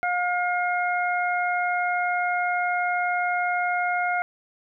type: harmonic tone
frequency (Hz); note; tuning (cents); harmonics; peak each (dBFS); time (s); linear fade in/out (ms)
713; F5; +36; 1 / 2 / 3; -24 / -27 / -29; 0.03-4.22; 0
effects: none